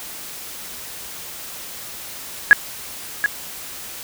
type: tone with echo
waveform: sine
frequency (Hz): 1672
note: G#6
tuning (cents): +11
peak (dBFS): -3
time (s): 2.51-2.53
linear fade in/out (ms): 0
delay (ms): 730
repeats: 1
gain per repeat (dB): -10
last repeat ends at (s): 3.26
effects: white hiss -34 dBFS RMS until 4.03 s